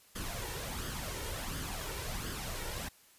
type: noise with flanger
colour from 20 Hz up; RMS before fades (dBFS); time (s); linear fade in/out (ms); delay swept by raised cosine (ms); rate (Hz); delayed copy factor
pink; -39; 0.15-2.89; 10; 0.61 to 2.21; 1.4; +0.55
effects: white hiss -62 dBFS RMS until 3.18 s + resampled to 32000 Hz